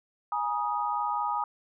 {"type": "chord", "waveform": "sine", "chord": "Ab suspended second", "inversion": "none", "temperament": "equal with one note detuned", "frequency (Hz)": [830.6, 955.2, 1244.5], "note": ["Ab5", "Bb5", "Eb6"], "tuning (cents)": [0, 42, 0], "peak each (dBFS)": -31, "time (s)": [0.32, 1.44], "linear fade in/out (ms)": 2, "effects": []}